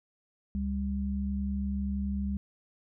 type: tone pair together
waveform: sine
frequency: 70.46 / 199.3 Hz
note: C#2 / G3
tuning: +29 / +29 cents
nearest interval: octave + tritone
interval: 1800 cents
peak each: -32 / -31 dBFS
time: 0.55-2.37 s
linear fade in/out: 0 ms
effects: none